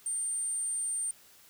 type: tone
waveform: sine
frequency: 8870 Hz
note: C#9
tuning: in tune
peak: -30 dBFS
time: 0.06-1.11 s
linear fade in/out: 2 ms
effects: white hiss -58 dBFS RMS until 1.49 s